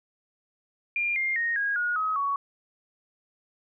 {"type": "tone with pitch steps", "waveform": "sine", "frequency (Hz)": [2400, 2114, 1861.4, 1639.2, 1443.6, 1271.4, 1119.6], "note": ["D7", "C7", "A#6", "G#6", "F#6", "D#6", "C#6"], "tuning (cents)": [37, 17, -3, -23, -43, 37, 17], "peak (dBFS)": -24, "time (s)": [0.96, 2.36], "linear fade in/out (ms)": 2, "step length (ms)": 200, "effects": []}